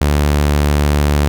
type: tone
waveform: sawtooth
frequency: 73.2 Hz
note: D2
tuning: 5 cents flat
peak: -7 dBFS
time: 0.01-1.28 s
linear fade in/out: 0 ms
effects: none